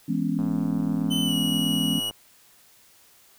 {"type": "chord", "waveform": "sine", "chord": "C# minor seventh", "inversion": "first", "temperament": "just", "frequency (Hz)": [166.31, 207.9, 249.5, 277.2], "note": ["E3", "G#3", "B3", "C#4"], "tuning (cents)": [16, 2, 18, 0], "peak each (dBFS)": -28, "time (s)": [0.08, 2], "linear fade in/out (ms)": 10}
{"type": "click train", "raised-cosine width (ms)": 1, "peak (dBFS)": -27, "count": 185, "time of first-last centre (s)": [0.39, 2.11], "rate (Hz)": 107}
{"type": "tone with pitch glide", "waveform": "45% pulse", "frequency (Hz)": [3035, 2913], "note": ["F#7", "F#7"], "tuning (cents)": [43, -28], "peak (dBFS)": -26, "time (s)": [1.1, 2.11], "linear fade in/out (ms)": 20, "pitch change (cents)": -71, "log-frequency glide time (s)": [1.22, 1.35]}
{"effects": ["white hiss -56 dBFS RMS until 3.38 s"]}